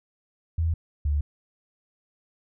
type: tone pair in turn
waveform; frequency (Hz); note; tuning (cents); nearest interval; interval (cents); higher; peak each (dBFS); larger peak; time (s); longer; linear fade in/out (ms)
sine; 82 / 73.05; E2 / D2; -9 / -9; major second; 200; first; -21; neither; 0.58-0.74 / 1.05-1.21; neither; 5
effects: none